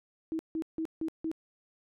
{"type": "tone bursts", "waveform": "sine", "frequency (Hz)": 321.5, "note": "E4", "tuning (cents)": -43, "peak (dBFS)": -30, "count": 5, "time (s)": [0.32, 1.315], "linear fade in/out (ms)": 0, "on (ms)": 71, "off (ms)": 160, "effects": []}